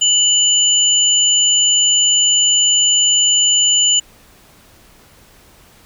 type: tone pair together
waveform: sine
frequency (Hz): 2960 / 7040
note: F#7 / A8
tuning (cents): 0 / 0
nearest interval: octave + minor third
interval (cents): 1500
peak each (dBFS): -13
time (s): 0.01-4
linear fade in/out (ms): 10
effects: pink hiss -47 dBFS RMS until 5.85 s